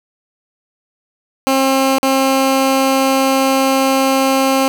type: tone with dropouts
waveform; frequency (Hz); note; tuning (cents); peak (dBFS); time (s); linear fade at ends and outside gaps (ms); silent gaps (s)
15% pulse; 267.5; C4; +38; -5; 1.47-4.68; 0; 1.984-2.03
effects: none